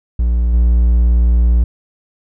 triangle tone with level steps, 58.9 Hz, A#1, 19 cents sharp, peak -9 / -6 dBFS, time 0.19-1.64 s, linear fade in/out 5 ms, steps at 0.53 s, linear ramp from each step 10 ms, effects none

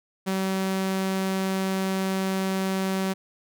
sawtooth tone, 190.8 Hz, G3, 47 cents flat, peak -20 dBFS, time 0.26-3.14 s, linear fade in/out 20 ms, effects none

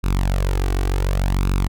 sawtooth tone with flanger, 46.75 Hz, F#1, 19 cents sharp, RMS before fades -19 dBFS, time 0.03-1.68 s, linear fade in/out 20 ms, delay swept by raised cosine 0.77 to 2.67 ms, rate 0.68 Hz, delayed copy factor +0.65, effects none

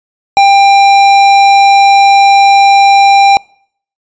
sine tone with hard clipping, 794 Hz, G5, 22 cents sharp, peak -4 dBFS, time 0.37-3.37 s, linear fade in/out 0 ms, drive 13 dB, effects noise-tail reverb RT60 0.6 s tail -26 dB re dry + resampled to 16000 Hz

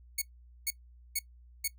5% pulse tone bursts, 2217 Hz, C#7, in tune, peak -19 dBFS, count 4, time 0.18-1.678 s, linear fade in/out 5 ms, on 37 ms, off 450 ms, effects noise-tail reverb RT60 0.1 s tail -18 dB re dry + added 60 Hz sine -53 dBFS peak until 1.78 s

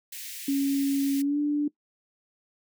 white high-pass noise, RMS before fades -39 dBFS, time 0.12-1.22 s, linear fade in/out 5 ms, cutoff 1800 Hz, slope 48 dB/octave
sine tone with pitch glide, 277.2 to 293.5 Hz, C#4 to D4, 0 to -1 cents, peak -22 dBFS, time 0.48-1.68 s, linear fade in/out 5 ms, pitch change +99 cents, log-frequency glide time 1.19-1.39 s
effects noise-tail reverb RT60 0.1 s tail -20 dB re dry

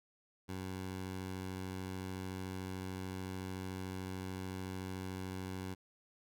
15% pulse tone, 93.6 Hz, F#2, 20 cents sharp, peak -34 dBFS, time 0.48-5.75 s, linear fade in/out 20 ms, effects none

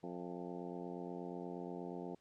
harmonic tone with a mistuned harmonic, 88.4 Hz, F2, 22 cents sharp, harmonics 2 / 3 / 4 / 5 / 6 / 7 / 8 / 9 / 10, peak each -48 / -49 / -48 / -50 / -54 / -60 / -53 / -56 / -58 dBFS, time 0.03-2.15 s, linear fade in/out 5 ms, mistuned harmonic 8, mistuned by -49 cents, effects pink hiss -75 dBFS RMS until 2.2 s + low-pass 7000 Hz 12 dB/octave

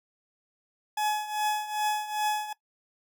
40% pulse tone with tremolo, 847 Hz, G#5, 34 cents sharp, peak -23 dBFS, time 0.97-2.53 s, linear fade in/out 5 ms, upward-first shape triangle, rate 2.5 Hz, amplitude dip 80%, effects noise-tail reverb RT60 0.1 s tail -19 dB re dry

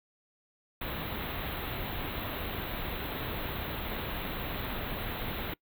pink band-stop noise, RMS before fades -36 dBFS, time 0.81-5.54 s, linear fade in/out 5 ms, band 4000 to 12000 Hz, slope 96 dB/octave, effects noise-tail reverb RT60 0.1 s tail -23 dB re dry

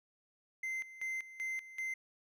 triangle tone with tremolo, 2075 Hz, C7, 15 cents flat, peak -34 dBFS, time 0.63-1.94 s, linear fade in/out 5 ms, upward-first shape square, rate 2.6 Hz, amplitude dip 80%, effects none

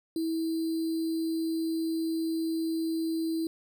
sine tone with sample-and-hold, 325 Hz, E4, 24 cents flat, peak -27 dBFS, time 0.16-3.47 s, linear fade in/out 2 ms, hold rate 4410 Hz, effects none

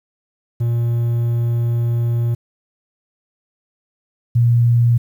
triangle / sine tone pair in turn, 118 / 118.75 Hz, A#2 / A#2, +22 / +33 cents, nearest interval unison, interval 11 cents, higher second, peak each -13 / -10 dBFS, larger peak second, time 0.6-2.35 / 4.35-4.98 s, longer first, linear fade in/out 10 ms, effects 8-bit

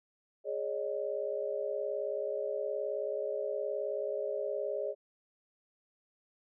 sine chord, Ab suspended fourth, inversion none, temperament equal with one note detuned, 415.3 / 554.4 / 613.3 Hz, Ab4 / Db5 / Eb5, 0 / 0 / -25 cents, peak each -37 / -36 / -37 dBFS, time 0.44-4.95 s, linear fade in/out 50 ms, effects none

